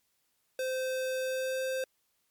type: tone with pitch glide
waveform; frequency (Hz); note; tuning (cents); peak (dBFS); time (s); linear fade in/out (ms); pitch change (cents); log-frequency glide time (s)
square; 518 to 522.8; C5 to C5; -17 to -1; -31; 0.59-1.84; 2; +16; 1.2-1.64
effects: white hiss -75 dBFS RMS until 2.3 s + MP3 96 kbps